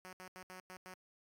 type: tone bursts at uneven times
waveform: 5% pulse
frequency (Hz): 184.8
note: F#3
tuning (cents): -2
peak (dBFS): -38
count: 6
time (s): 0.05-0.13 / 0.2-0.28 / 0.36-0.43 / 0.5-0.6 / 0.7-0.77 / 0.86-0.94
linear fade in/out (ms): 0
effects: AAC 64 kbps